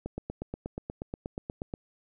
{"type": "click train", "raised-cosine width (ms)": 2, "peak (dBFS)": -21, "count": 15, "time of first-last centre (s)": [0.06, 1.739], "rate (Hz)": 8.34, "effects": []}